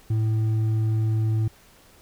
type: tone with hard clipping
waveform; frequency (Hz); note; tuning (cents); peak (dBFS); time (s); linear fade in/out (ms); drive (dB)
sine; 110; A2; 0; -21; 0.1-1.48; 5; 4
effects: pink hiss -54 dBFS RMS until 2.01 s